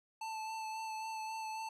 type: tone with vibrato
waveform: square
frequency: 881 Hz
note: A5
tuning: 2 cents sharp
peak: -40 dBFS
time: 0.21-1.69 s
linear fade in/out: 5 ms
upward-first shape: sine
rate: 3.7 Hz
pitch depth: 17 cents each way
effects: low-pass 9000 Hz 12 dB/octave